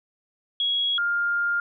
sine tone pair in turn, 3322 / 1404.8 Hz, G#7 / F6, 0 / +10 cents, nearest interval octave + minor third, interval 1490 cents, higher first, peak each -21 dBFS, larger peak neither, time 0.6-0.98 / 0.98-1.6 s, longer second, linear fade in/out 2 ms, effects none

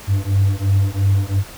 triangle beating tone pair, 96.9 / 99.8 Hz, G2 / G2, -20 / +32 cents, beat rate 2.9 Hz, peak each -14 / -14 dBFS, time 0.07-1.44 s, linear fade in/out 50 ms, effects tanh soft clip ceiling -6 dBFS + pink hiss -37 dBFS RMS until 1.57 s

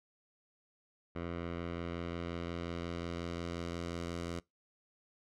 10% pulse tone with low-pass filter sweep, 85.6 Hz, F2, 34 cents flat, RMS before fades -40 dBFS, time 1.15-4.4 s, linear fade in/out 10 ms, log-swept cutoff 2200 to 7800 Hz, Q 0.88, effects noise-tail reverb RT60 0.2 s tail -24 dB re dry

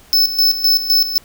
square tone with tremolo, 5260 Hz, E8, 5 cents flat, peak -10 dBFS, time 0.13-1.18 s, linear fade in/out 0 ms, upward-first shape square, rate 3.9 Hz, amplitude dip 70%, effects pink hiss -46 dBFS RMS until 1.24 s

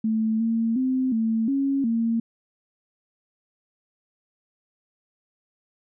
sine tone with pitch steps, 220.5 / 227.3 / 259 / 224 / 274.8 / 228.9 Hz, A3 / A#3 / C4 / A3 / C#4 / A#3, +4 / -43 / -17 / +31 / -15 / -31 cents, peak -20 dBFS, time 0.04-2.2 s, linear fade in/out 5 ms, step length 360 ms, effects none

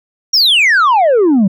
sine exponential sweep, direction down, 5750 to 180.8 Hz, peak -4 dBFS, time 0.33-1.48 s, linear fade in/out 10 ms, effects tanh soft clip ceiling -6 dBFS

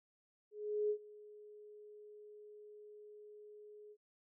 sine tone with ADSR envelope, 420 Hz, G#4, 19 cents sharp, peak -31 dBFS, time 0.51-3.97 s, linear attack 390 ms, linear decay 77 ms, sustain -22 dB, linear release 56 ms, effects none

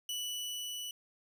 sawtooth tone with level ramp, 2960 Hz, F#7, in tune, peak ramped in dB -32 to -36 dBFS, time 0.09-0.91 s, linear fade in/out 2 ms, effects none

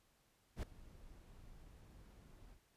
brown noise with ADSR envelope, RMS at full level -37 dBFS, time 0.56-2.6 s, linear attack 69 ms, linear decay 5 ms, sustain -22 dB, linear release 81 ms, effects pink hiss -75 dBFS RMS until 2.76 s + resampled to 32000 Hz

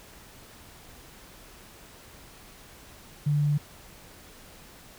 sine tone, 146.83 Hz, D3, in tune, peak -21 dBFS, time 3.26-3.58 s, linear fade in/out 10 ms, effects pink hiss -50 dBFS RMS until 4.98 s

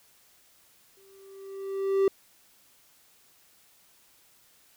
triangle tone with exponential growth, 389.9 Hz, G4, 9 cents flat, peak -16 dBFS, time 0.97-2.08 s, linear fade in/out 2 ms, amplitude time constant 240 ms, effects white hiss -61 dBFS RMS until 4.76 s

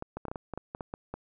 clicks, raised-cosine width 1 ms, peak -22 dBFS, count 12, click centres 0.024 / 0.17 / 0.253 / 0.283 / 0.315 / 0.358 / 0.537 / 0.576 / 0.749 / 0.808 / 0.939 / 1.14 s, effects none

